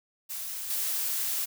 blue noise with level steps, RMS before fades -36 / -30 dBFS, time 0.29-1.46 s, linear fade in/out 20 ms, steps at 0.7 s, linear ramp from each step 2 ms, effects none

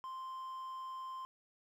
triangle tone, 1045 Hz, C6, 2 cents flat, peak -40 dBFS, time 0.04-1.25 s, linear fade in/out 0 ms, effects 11-bit

